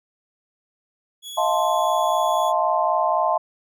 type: tone with pitch glide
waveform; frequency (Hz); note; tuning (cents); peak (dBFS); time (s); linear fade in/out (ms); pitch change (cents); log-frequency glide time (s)
sawtooth; 3368 to 3389; G#7 to G#7; +24 to +34; -30; 1.22-2.53; 50; +10; 1.38-1.71
type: chord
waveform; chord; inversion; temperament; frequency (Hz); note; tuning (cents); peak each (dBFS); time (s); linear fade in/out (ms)
sine; F dominant seventh; third; equal with one note detuned; 634.6 / 698.5 / 880 / 1046.5; Eb5 / F5 / A5 / C6; +34 / 0 / 0 / 0; -23; 1.37-3.38; 10
effects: none